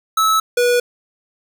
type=tone pair in turn; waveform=square; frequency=1302 / 486.6 Hz; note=E6 / B4; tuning=-22 / -26 cents; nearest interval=octave + perfect fourth; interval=1704 cents; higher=first; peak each=-13 dBFS; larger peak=neither; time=0.17-0.4 / 0.57-0.8 s; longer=neither; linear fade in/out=5 ms; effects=none